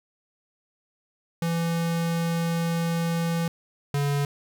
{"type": "tone pair in turn", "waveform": "square", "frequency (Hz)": [167.5, 142.7], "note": ["E3", "D3"], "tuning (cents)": [28, -49], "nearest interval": "minor third", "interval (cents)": 277, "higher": "first", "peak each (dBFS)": [-24, -23], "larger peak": "second", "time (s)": [[1.42, 3.48], [3.94, 4.25]], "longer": "first", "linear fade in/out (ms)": 2, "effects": ["10-bit"]}